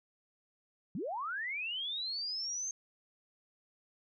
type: linear sweep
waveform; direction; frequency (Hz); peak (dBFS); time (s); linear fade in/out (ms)
sine; up; 143.9 to 6400; -35; 0.95-2.71; 2
effects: none